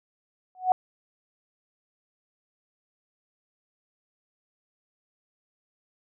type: tone with exponential growth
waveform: sine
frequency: 740 Hz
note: F#5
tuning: in tune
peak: -13 dBFS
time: 0.55-0.72 s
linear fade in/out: 1 ms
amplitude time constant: 35 ms
effects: none